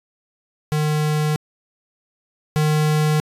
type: tone pair in turn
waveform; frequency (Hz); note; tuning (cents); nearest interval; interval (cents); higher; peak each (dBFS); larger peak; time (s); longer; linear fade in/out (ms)
square; 152 / 152.74; D#3 / D#3; -40 / -32; unison; 8; second; -18 / -16; second; 0.72-1.36 / 2.56-3.2; neither; 0
effects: resampled to 32000 Hz